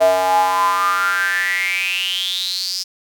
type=tone with high-pass filter sweep; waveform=square; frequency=92.5 Hz; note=F#2; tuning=in tune; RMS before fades=-18 dBFS; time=0-2.84 s; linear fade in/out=20 ms; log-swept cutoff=630 to 5200 Hz; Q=9.9; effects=none